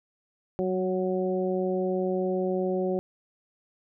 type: harmonic tone with a mistuned harmonic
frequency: 185 Hz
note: F#3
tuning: in tune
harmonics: 1 / 2 / 3 / 4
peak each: -30 / -27 / -31 / -37 dBFS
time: 0.59-2.99 s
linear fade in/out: 0 ms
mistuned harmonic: 1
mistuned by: +19 cents
effects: none